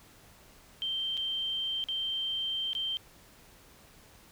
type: tone with dropouts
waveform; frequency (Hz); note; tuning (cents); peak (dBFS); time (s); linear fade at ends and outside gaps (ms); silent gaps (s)
sine; 3136; G7; 0; -30; 0.82-2.97; 0; 1.17-1.175 / 1.84-1.886 / 2.732-2.751
effects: pink hiss -57 dBFS RMS until 4.31 s